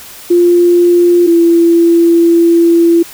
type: tone pair in turn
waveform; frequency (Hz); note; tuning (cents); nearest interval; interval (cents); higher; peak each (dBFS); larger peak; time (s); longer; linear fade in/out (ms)
sine; 349.2 / 337.7; F4 / E4; 0 / +42; minor second; 58; first; -4; neither; 0.3-1.27 / 1.27-3.03; second; 10
effects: white hiss -32 dBFS RMS until 3.13 s